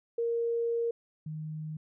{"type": "tone pair in turn", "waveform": "sine", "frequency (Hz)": [466.2, 155.21], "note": ["A#4", "D#3"], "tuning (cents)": [0, -4], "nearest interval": "octave + perfect fifth", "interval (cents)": 1904, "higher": "first", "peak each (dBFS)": [-27, -35], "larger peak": "first", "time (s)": [[0.18, 0.91], [1.26, 1.77]], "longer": "first", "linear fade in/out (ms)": 5, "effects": []}